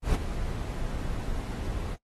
brown noise with ADSR envelope, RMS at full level -21 dBFS, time 0.02-1.97 s, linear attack 130 ms, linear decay 8 ms, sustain -11 dB, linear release 43 ms, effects noise-tail reverb RT60 0.1 s tail -20 dB re dry + AAC 32 kbps

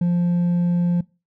sine tone with hard clipping, 174.61 Hz, F3, in tune, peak -17 dBFS, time 0.01-1.01 s, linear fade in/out 5 ms, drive 2 dB, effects noise-tail reverb RT60 0.3 s tail -23 dB re dry

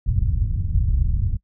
white low-pass noise, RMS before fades -20 dBFS, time 0.06-1.37 s, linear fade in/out 10 ms, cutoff 100 Hz, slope 24 dB/octave, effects noise-tail reverb RT60 0.1 s tail -23 dB re dry

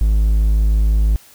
triangle tone, 53 Hz, G#1, 36 cents sharp, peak -9 dBFS, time 0.01-1.16 s, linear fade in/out 0 ms, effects white hiss -46 dBFS RMS until 1.34 s

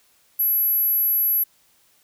sine tone, 11660 Hz, F#9, 26 cents flat, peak -17 dBFS, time 0.39-1.44 s, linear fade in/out 10 ms, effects white hiss -60 dBFS RMS until 2.03 s

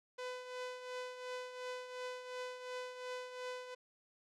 sawtooth tone with tremolo, 502 Hz, B4, 28 cents sharp, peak -36 dBFS, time 0.18-3.75 s, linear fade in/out 10 ms, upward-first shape triangle, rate 2.8 Hz, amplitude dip 65%, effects low-pass 6000 Hz 12 dB/octave

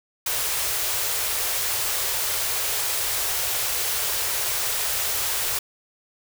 white band-stop noise, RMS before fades -25 dBFS, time 0.26-5.59 s, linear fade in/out 5 ms, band 130 to 370 Hz, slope 48 dB/octave, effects none

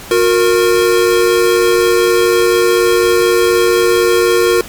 square tone pair together, 361.5 / 465.6 Hz, F#4 / A#4, -40 / -2 cents, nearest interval major third, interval 438 cents, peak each -12 dBFS, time 0.11-4.61 s, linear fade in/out 2 ms, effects pink hiss -31 dBFS RMS until 4.68 s + MP3 96 kbps

